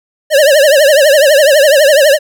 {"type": "tone with vibrato", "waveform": "square", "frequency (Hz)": 580, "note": "D5", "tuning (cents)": -22, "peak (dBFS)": -5, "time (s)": [0.3, 2.19], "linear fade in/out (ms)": 50, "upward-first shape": "triangle", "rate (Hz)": 12, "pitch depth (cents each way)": 170, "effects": []}